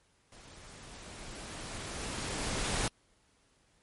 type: noise with level ramp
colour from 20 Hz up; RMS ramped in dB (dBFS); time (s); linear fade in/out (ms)
pink; -54 to -31; 0.32-2.88; 2
effects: pink hiss -69 dBFS RMS until 3.82 s + MP3 48 kbps